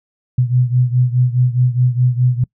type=beating tone pair; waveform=sine; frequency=123.47 / 128.27 Hz; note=B2 / C3; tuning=0 / -34 cents; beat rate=4.8 Hz; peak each=-13 / -16 dBFS; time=0.38-2.44 s; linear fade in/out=5 ms; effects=noise-tail reverb RT60 0.1 s tail -25 dB re dry